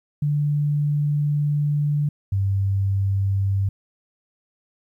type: tone pair in turn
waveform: sine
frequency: 146.83 / 98 Hz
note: D3 / G2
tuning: 0 / 0 cents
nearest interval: perfect fifth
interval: 700 cents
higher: first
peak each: -18 dBFS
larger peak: neither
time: 0.22-2.09 / 2.32-3.69 s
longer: first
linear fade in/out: 5 ms
effects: 10-bit